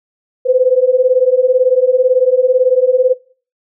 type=beating tone pair; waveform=sine; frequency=498.6 / 516.6 Hz; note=B4 / C5; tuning=+16 / -22 cents; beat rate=18 Hz; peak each=-11 dBFS; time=0.45-3.14 s; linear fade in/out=20 ms; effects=noise-tail reverb RT60 0.4 s tail -19 dB re dry